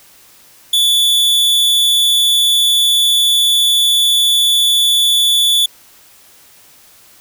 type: tone with amplitude modulation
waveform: 45% pulse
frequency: 3464 Hz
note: A7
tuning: 28 cents flat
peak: -8 dBFS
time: 0.73-5.66 s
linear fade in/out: 5 ms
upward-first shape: sine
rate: 234 Hz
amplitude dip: 40%
effects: white hiss -45 dBFS RMS until 7.2 s